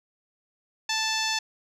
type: tone with low-pass filter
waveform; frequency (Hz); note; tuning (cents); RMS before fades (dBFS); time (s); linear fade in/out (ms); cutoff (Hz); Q
10% pulse; 880; A5; 0; -27; 0.89-1.39; 5; 6600; 2
effects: none